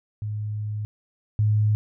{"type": "tone pair in turn", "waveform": "sine", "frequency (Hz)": [105.8, 106.26], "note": ["G#2", "G#2"], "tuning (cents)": [33, 40], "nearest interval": "unison", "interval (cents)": 7, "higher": "second", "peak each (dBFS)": [-26, -17], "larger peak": "second", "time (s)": [[0.22, 0.85], [1.39, 1.75]], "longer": "first", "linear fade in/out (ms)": 0, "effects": []}